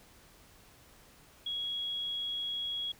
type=tone; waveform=sine; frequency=3322 Hz; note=G#7; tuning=in tune; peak=-33 dBFS; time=1.46-2.92 s; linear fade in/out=5 ms; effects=pink hiss -59 dBFS RMS until 2.99 s